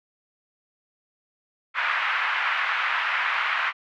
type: band-pass noise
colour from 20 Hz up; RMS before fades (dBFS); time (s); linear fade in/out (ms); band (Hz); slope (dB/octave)
pink; -25; 1.74-3.73; 50; 1100 to 2500; 24
effects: none